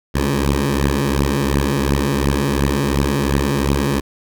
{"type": "beating tone pair", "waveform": "10% pulse", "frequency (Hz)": [68.5, 71.3], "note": ["C#2", "C#2"], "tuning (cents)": [-20, 49], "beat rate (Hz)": 2.8, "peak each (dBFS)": -10, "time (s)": [0.14, 4.01], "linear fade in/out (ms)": 20, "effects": []}